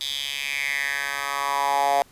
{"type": "tone with high-pass filter sweep", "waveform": "10% pulse", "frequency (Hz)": 140.5, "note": "C#3", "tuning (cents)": 24, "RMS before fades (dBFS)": -25, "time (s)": [0.01, 2.02], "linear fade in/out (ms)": 0, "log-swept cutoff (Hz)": [3700, 690], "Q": 4.6, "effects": ["pink hiss -54 dBFS RMS until 2.11 s", "resampled to 32000 Hz"]}